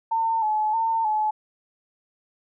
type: tone with vibrato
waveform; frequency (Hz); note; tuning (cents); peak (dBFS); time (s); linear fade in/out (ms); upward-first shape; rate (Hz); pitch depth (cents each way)
sine; 880; A5; 0; -20; 0.11-1.31; 10; square; 1.6; 46
effects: none